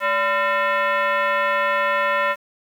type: tone with frequency modulation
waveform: sine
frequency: 220 Hz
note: A3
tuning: in tune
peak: -17 dBFS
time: 0-2.36 s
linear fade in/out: 50 ms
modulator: 796 Hz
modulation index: 2.5
effects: 8-bit